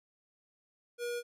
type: tone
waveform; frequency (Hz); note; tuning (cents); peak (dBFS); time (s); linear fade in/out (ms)
square; 479.5; A#4; +49; -35; 0.98-1.23; 50
effects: resampled to 32000 Hz